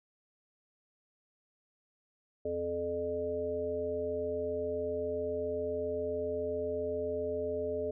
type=harmonic tone; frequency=86.3 Hz; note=F2; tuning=20 cents flat; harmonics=1 / 3 / 5 / 7; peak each=-45 / -43 / -34 / -36 dBFS; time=2.45-7.91 s; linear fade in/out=5 ms; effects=none